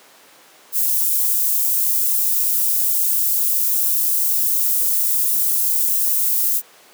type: high-pass noise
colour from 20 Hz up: white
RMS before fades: -18 dBFS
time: 0.72-6.62 s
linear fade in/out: 50 ms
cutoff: 12000 Hz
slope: 12 dB/octave
effects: pink hiss -47 dBFS RMS until 6.93 s + high-pass 400 Hz 12 dB/octave